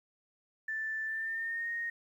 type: tone with pitch glide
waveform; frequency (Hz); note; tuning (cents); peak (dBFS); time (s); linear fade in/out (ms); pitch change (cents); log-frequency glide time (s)
sine; 1764 to 1860.3; A6 to A#6; +4 to -4; -33; 0.68-1.9; 5; +92; 1.07-1.69
effects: 11-bit